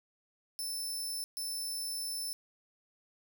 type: tone bursts at uneven times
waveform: 20% pulse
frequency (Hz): 5290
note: E8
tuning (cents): +5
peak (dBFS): -30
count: 2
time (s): 0.59-1.24 / 1.37-2.33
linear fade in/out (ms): 0
effects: none